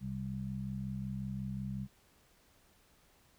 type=harmonic tone; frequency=65.5 Hz; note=C2; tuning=2 cents sharp; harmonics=1 / 2 / 3; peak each=-47 / -40 / -39 dBFS; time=0-1.88 s; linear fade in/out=50 ms; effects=pink hiss -67 dBFS RMS until 3.38 s